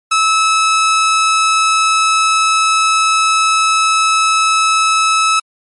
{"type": "tone", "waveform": "sawtooth", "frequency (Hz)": 1300, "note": "E6", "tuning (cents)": -24, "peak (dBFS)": -6, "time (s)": [0.11, 5.4], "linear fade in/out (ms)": 10, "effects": ["MP3 48 kbps"]}